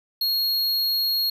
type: tone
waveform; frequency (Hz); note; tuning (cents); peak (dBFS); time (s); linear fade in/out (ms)
square; 4292; C8; +43; -21; 0.21-1.3; 5
effects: none